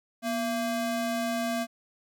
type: ring-modulated tone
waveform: square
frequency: 458.6 Hz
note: A#4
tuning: 28 cents flat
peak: -25 dBFS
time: 0.22-1.67 s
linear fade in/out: 50 ms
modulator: 218 Hz
effects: none